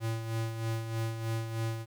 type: tone with tremolo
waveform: square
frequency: 113 Hz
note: A2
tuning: 47 cents sharp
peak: -30 dBFS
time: 0-1.86 s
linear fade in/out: 50 ms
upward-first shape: sine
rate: 3.2 Hz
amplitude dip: 55%
effects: 11-bit